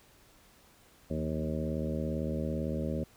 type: harmonic tone with a mistuned harmonic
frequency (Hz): 77.78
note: D#2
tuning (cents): 0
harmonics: 1 / 2 / 3 / 4 / 5 / 6 / 7 / 8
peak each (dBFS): -37 / -36 / -36 / -41 / -42 / -44 / -39 / -46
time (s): 1.1-3.04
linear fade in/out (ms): 5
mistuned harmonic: 2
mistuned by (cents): +49
effects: pink hiss -61 dBFS RMS until 3.16 s